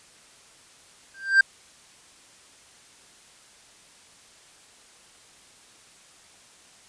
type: tone with exponential growth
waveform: triangle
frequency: 1577 Hz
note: G6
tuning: 10 cents sharp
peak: -8 dBFS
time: 1.14-1.41 s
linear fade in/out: 5 ms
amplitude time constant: 58 ms
effects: white hiss -53 dBFS RMS until 6.88 s + resampled to 22050 Hz